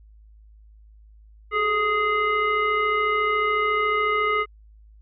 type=tone with frequency modulation; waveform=sine; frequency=1250 Hz; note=D#6; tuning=8 cents sharp; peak=-19 dBFS; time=1.51-4.46 s; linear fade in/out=50 ms; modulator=822 Hz; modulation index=1.1; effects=added 53 Hz sine -47 dBFS peak until 5.01 s